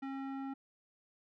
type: tone with low-pass filter sweep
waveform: square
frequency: 270.8 Hz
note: C#4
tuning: 40 cents flat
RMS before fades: -41 dBFS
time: 0.02-0.54 s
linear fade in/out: 10 ms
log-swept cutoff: 1900 to 1200 Hz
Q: 1.1
effects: none